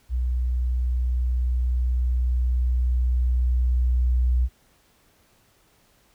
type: tone with level ramp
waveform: sine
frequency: 61.74 Hz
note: B1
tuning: in tune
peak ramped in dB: -21 to -17 dBFS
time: 0.09-4.49 s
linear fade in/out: 50 ms
effects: pink hiss -61 dBFS RMS until 6.14 s